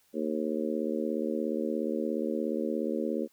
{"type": "harmonic tone", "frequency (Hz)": 77, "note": "D#2", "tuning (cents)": -17, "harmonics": [3, 4, 5, 6, 7], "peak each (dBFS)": [-33, -34, -35, -36, -36], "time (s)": [0.13, 3.28], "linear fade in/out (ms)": 50, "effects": ["white hiss -67 dBFS RMS until 3.32 s"]}